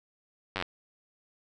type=slowing click train; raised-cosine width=0.3 ms; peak=-15 dBFS; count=7; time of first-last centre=0.56-0.625 s; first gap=10 ms; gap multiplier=1.03; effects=none